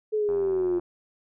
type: exponential sweep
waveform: sine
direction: down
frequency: 434 to 349 Hz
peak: -22 dBFS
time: 0.12-0.8 s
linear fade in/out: 20 ms
type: click train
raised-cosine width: 1 ms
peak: -27 dBFS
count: 45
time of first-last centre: 0.29-0.795 s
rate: 87.1 Hz
effects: none